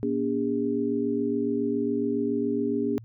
sine tone cluster, 240.4 / 287.6 / 405.5 Hz, B3 / D4 / G#4, -46 / -36 / -41 cents, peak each -28 dBFS, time 0.03-2.98 s, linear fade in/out 0 ms, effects added 114 Hz sine -43 dBFS peak until 3.04 s

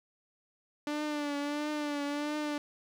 sawtooth tone with vibrato, 293.7 Hz, D4, in tune, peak -28 dBFS, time 0.87-2.58 s, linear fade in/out 2 ms, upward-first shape triangle, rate 1.5 Hz, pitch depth 53 cents each way, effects low-pass 6000 Hz 12 dB/octave + 10-bit

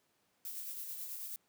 violet noise with tremolo, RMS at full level -42 dBFS, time 0.45-1.36 s, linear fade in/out 0 ms, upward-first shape sine, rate 9.2 Hz, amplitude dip 35%, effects pink hiss -75 dBFS RMS until 1.48 s + high-pass 150 Hz 12 dB/octave

